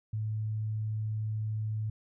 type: tone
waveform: sine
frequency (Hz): 108.3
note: A2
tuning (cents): -27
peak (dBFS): -30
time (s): 0.13-1.9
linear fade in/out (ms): 5
effects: none